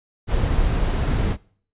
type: noise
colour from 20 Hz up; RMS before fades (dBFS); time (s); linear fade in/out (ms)
brown; -20; 0.27-1.37; 50
effects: noise-tail reverb RT60 0.5 s tail -22 dB re dry + resampled to 8000 Hz